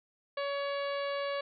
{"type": "harmonic tone", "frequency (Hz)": 563, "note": "C#5", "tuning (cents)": 27, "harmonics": [1, 2, 3, 4, 5, 6, 7, 8], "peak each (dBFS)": [-33, -39, -43, -45, -47, -49, -50, -51], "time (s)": [0.37, 1.41], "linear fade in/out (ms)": 5, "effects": []}